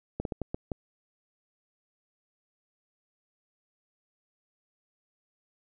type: slowing click train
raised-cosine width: 2 ms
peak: -18 dBFS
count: 6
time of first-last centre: 0.2-0.718 s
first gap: 52 ms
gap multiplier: 1.35
effects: none